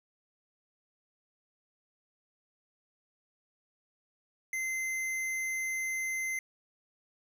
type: tone with tanh clipping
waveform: sine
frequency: 2070 Hz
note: C7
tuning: 19 cents flat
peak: -33 dBFS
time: 4.53-6.39 s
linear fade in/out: 2 ms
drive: 17 dB
effects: none